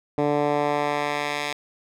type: tone with band-pass filter sweep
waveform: 10% pulse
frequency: 146.4 Hz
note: D3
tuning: 5 cents flat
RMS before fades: -24 dBFS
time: 0.18-1.53 s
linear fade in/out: 2 ms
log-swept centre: 400 to 3000 Hz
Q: 0.75
effects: none